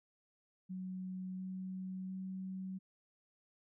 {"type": "tone with pitch steps", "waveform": "sine", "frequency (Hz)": [185.7, 187.1, 188.51], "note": ["F#3", "F#3", "F#3"], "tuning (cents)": [7, 20, 33], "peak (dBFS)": -40, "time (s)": [0.69, 2.79], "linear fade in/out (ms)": 20, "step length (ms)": 700, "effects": []}